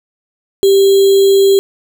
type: tone with sample-and-hold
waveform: sine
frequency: 392 Hz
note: G4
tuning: in tune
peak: -5 dBFS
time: 0.63-1.59 s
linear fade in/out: 0 ms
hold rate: 3675 Hz
effects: none